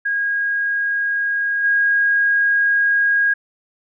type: tone with level steps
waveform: sine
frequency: 1636 Hz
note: G#6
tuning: 26 cents flat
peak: -17 / -13 dBFS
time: 0.05-3.34 s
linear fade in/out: 10 ms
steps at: 1.63 s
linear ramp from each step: 20 ms
effects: none